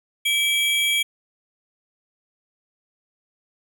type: tone pair together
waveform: square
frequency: 2311 / 3268 Hz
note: D7 / G#7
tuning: -28 / -29 cents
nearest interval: tritone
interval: 599 cents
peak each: -22 dBFS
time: 0.25-1.03 s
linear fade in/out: 10 ms
effects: none